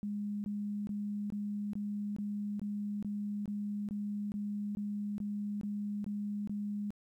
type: tone bursts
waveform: sine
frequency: 205.9 Hz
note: G#3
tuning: 15 cents flat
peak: -34 dBFS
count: 16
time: 0.03-6.905 s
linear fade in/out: 0 ms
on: 410 ms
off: 21 ms
effects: 12-bit

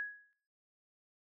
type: tone with exponential decay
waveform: sine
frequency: 1669 Hz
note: G#6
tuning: 8 cents sharp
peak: -33 dBFS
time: 0-0.33 s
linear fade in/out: 0 ms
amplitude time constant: 70 ms
effects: noise-tail reverb RT60 0.6 s tail -23 dB re dry

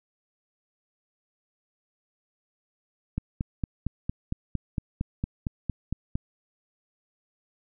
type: click train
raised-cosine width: 5 ms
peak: -15 dBFS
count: 14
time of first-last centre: 3.18-6.155 s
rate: 4.37 Hz
effects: none

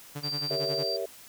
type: tone with tremolo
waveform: sawtooth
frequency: 145.3 Hz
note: D3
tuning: 18 cents flat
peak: -29 dBFS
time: 0.15-0.84 s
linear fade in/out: 10 ms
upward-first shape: sine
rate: 11 Hz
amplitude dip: 85%
type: tone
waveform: sine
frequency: 4699 Hz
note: D8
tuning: in tune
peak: -30 dBFS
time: 0.23-0.97 s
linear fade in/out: 10 ms
type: chord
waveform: sine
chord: G diminished seventh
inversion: none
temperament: equal with one note detuned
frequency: 392 / 466.2 / 559.8 / 659.3 Hz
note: G4 / Bb4 / Db5 / Fb5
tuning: 0 / 0 / +17 / 0 cents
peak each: -35 dBFS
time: 0.5-1.06 s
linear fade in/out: 10 ms
effects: white hiss -50 dBFS RMS until 1.28 s

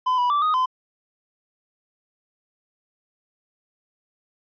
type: tone with pitch steps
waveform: triangle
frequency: 1014 / 981 / 1166 / 1245 / 1023 Hz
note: B5 / B5 / D6 / D#6 / C6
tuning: +45 / -12 / -13 / +1 / -39 cents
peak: -16 dBFS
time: 0.06-0.66 s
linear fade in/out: 10 ms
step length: 120 ms
effects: resampled to 11025 Hz

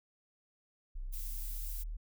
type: linear sweep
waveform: sine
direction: up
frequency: 31.34 to 39.31 Hz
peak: -37 dBFS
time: 0.95-1.97 s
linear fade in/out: 10 ms
type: noise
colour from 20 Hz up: violet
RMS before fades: -45 dBFS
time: 1.12-1.84 s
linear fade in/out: 20 ms
effects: none

